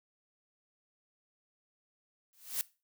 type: noise with exponential growth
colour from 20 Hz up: blue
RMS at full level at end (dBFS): -30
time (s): 2.33-2.61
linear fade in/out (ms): 0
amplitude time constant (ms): 60
effects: noise-tail reverb RT60 0.3 s tail -20 dB re dry